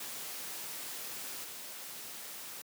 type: noise with level steps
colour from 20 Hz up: white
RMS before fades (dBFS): -42 / -45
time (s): 0-2.62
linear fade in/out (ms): 5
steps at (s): 1.44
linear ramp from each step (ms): 2
effects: high-pass 150 Hz 12 dB/octave

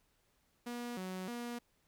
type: tone with pitch steps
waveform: sawtooth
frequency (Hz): 240.6 / 185.8 / 239.3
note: B3 / F#3 / A#3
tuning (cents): -45 / +7 / +46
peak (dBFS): -36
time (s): 0.66-1.59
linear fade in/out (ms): 10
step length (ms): 310
effects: pink hiss -75 dBFS RMS until 1.87 s

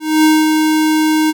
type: tone with ADSR envelope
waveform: square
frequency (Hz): 311.1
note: D#4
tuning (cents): 0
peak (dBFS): -7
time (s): 0-1.33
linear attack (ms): 240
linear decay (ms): 220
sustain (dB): -4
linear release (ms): 34
effects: none

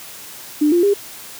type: tone with pitch steps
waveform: sine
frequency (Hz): 298.8 / 347.2 / 403.5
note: D4 / F4 / G#4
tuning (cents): +30 / -10 / -50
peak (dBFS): -11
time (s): 0.61-0.94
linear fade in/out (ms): 10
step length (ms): 110
effects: white hiss -36 dBFS RMS until 1.39 s + high-pass 80 Hz 12 dB/octave

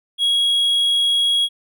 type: tone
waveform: triangle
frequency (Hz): 3313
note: G#7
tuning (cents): -5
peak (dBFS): -13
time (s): 0.18-1.49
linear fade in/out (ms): 50
effects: none

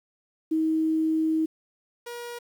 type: tone pair in turn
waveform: sine / sawtooth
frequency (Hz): 317.6 / 477.9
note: D#4 / A#4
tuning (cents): +36 / +43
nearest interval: perfect fifth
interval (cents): 707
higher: second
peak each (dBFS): -21 / -31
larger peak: first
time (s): 0.51-1.46 / 2.06-2.39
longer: first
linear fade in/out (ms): 10
effects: 9-bit

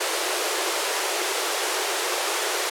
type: high-pass noise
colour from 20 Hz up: pink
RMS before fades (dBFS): -25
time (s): 0-2.7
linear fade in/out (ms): 10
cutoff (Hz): 340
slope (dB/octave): 96
effects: low-pass 11000 Hz 12 dB/octave

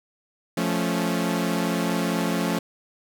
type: chord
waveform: sawtooth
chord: F augmented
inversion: none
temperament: equal with one note detuned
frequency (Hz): 174.61 / 219.1 / 277.2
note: F3 / A3 / C#4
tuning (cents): 0 / -7 / 0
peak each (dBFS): -22 / -23 / -24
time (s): 0.57-2.59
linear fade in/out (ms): 5
effects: none

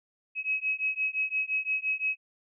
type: beating tone pair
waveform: sine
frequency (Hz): 2553 / 2558.8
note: D#7 / D#7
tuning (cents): +44 / +48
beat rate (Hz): 5.8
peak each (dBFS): -30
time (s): 0.35-2.17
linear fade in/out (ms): 50
effects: none

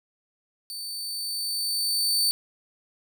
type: tone with level ramp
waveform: sawtooth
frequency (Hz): 4550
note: C#8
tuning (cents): +44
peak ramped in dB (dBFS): -31 to -17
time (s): 0.7-2.31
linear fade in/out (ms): 0
effects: none

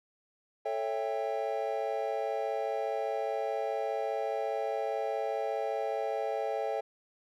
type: chord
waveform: triangle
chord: A dominant seventh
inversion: none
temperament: equal with one note detuned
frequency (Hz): 440 / 554.4 / 659.3 / 796.3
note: A4 / C#5 / E5 / G5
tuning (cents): 0 / 0 / 0 / +27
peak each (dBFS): -34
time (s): 0.65-6.81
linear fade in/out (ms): 10
effects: none

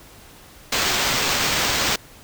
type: noise with sample-and-hold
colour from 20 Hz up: blue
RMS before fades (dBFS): -21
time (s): 0.72-1.96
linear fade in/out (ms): 5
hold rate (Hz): 11025
effects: pink hiss -46 dBFS RMS until 2.23 s

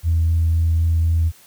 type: tone with vibrato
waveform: sine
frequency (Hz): 82.41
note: E2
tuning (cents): 0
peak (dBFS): -13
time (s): 0.03-1.32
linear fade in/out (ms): 50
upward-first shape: triangle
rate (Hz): 3.9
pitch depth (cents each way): 13
effects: tanh soft clip ceiling -10 dBFS + white hiss -49 dBFS RMS until 1.46 s

